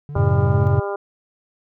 triangle linear sweep, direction up, 142.3 to 217.2 Hz, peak -27 dBFS, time 0.09-0.67 s, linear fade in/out 0 ms
harmonic tone, 200.6 Hz, G3, 40 cents sharp, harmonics 2 / 3 / 4 / 5 / 6 / 7, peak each -25 / -29 / -31 / -33 / -35 / -36 dBFS, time 0.15-0.96 s, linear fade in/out 5 ms
triangle chord, F# minor, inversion none, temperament equal with one note detuned, 92.5 / 110 / 135.66 Hz, F#2 / A2 / C#3, 0 / 0 / -37 cents, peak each -17 dBFS, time 0.16-0.8 s, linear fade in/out 5 ms
effects none

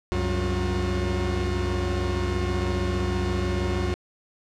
45% pulse tone cluster, 67.3 / 93.6 / 186.8 / 358.8 Hz, C2 / F#2 / F#3 / F4, +49 / +20 / +17 / +47 cents, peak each -28 / -28 / -33 / -29 dBFS, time 0.12-3.94 s, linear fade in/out 0 ms, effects low-pass 6000 Hz 12 dB/octave

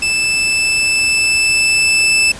sawtooth tone with level ramp, 2637 Hz, E7, in tune, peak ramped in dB -10 to -6 dBFS, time 0.02-2.32 s, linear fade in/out 5 ms, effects pink hiss -32 dBFS RMS until 2.39 s + resampled to 24000 Hz

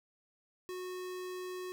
square tone, 366.1 Hz, F#4, 18 cents flat, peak -40 dBFS, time 0.69-1.72 s, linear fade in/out 0 ms, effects none

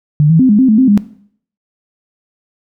sine tone with pitch steps, 149.3 / 162.3 / 259.3 / 208.2 / 261.6 / 215.6 / 261.6 / 205.1 Hz, D3 / E3 / C4 / G#3 / C4 / A3 / C4 / G#3, +29 / -27 / -15 / +5 / 0 / -35 / 0 / -21 cents, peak -5 dBFS, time 0.2-0.976 s, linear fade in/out 0 ms, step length 97 ms, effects noise-tail reverb RT60 0.6 s tail -17 dB re dry

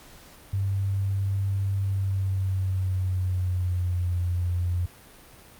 sine tone with pitch glide, 98 to 88.32 Hz, G2 to F2, 0 to +20 cents, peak -23 dBFS, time 0.53-4.86 s, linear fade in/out 5 ms, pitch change -180 cents, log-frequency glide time 1.8-4.17 s, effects pink hiss -50 dBFS RMS until 5.59 s + Opus 48 kbps

